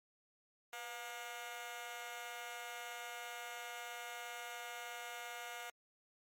15% pulse tone with amplitude modulation, 715 Hz, F5, 41 cents sharp, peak -34 dBFS, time 0.73-5.7 s, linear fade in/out 2 ms, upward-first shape sine, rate 223 Hz, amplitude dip 100%, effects MP3 64 kbps

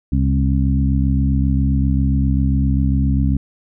harmonic tone with a mistuned harmonic, 67.5 Hz, C#2, 45 cents flat, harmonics 1 / 2 / 3 / 4, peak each -16 / -19 / -21 / -22 dBFS, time 0.12-3.37 s, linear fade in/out 5 ms, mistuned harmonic 1, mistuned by +56 cents, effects none

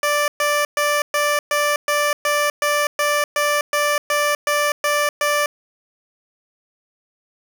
15% pulse tone bursts, 587.3 Hz, D5, in tune, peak -10 dBFS, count 15, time 0.03-5.46 s, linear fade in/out 2 ms, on 250 ms, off 120 ms, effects none

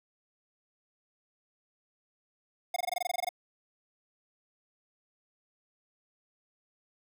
square tone bursts, 719 Hz, F#5, 50 cents flat, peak -29 dBFS, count 13, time 2.74-3.291 s, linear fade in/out 5 ms, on 23 ms, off 21 ms, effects none

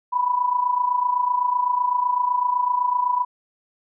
sine tone with amplitude modulation, 987.8 Hz, B5, in tune, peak -15 dBFS, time 0.12-3.25 s, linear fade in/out 20 ms, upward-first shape sine, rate 27.9 Hz, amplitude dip 70%, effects none

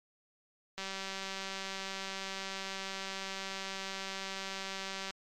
click train, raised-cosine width 0.2 ms, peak -22 dBFS, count 836, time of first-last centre 0.78-5.106 s, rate 193 Hz, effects MP3 96 kbps

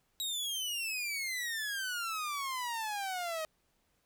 sawtooth exponential sweep, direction down, 3850 to 622.3 Hz, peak -31 dBFS, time 0.2-3.45 s, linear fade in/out 0 ms, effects pink hiss -75 dBFS RMS until 4.05 s

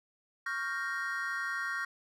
triangle chord, G half-diminished seventh, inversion second, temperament equal, 1108.7 / 1396.9 / 1568 / 1864.7 Hz, Db6 / F6 / G6 / Bb6, 0 / 0 / 0 / 0 cents, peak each -39 / -36 / -37 / -35 dBFS, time 0.46-1.85 s, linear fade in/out 5 ms, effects none

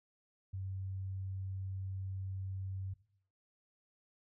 sine tone, 95.5 Hz, G2, 45 cents flat, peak -38 dBFS, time 0.53-2.94 s, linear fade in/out 10 ms, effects noise-tail reverb RT60 0.6 s tail -18 dB re dry

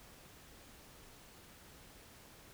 silence, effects pink hiss -58 dBFS RMS until 2.53 s

